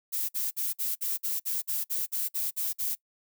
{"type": "noise bursts", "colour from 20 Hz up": "violet", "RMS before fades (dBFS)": -30, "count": 13, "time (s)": [0.12, 2.954], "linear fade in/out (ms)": 20, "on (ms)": 170, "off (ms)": 52, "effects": ["noise-tail reverb RT60 0.1 s tail -23 dB re dry"]}